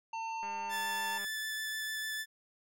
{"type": "harmonic tone", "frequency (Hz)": 901, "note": "A5", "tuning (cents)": 41, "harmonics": [1, 3, 5, 7], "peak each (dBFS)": [-36, -45, -58, -57], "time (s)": [0.13, 1.18], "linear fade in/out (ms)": 5}
{"type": "click train", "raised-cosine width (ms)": 0.5, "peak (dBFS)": -35, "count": 165, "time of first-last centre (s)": [0.43, 1.246], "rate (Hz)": 201}
{"type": "tone with vibrato", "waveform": "sawtooth", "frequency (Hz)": 1747, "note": "A6", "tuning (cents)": -13, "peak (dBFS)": -32, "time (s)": [0.69, 2.26], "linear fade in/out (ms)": 50, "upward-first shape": "triangle", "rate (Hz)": 6.7, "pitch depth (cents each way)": 11}
{"effects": []}